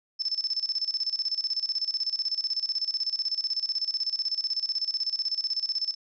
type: tone with tremolo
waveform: sine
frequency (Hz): 5274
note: E8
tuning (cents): 0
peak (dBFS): -24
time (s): 0.19-5.95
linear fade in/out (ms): 20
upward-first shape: square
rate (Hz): 16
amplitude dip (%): 80
effects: resampled to 16000 Hz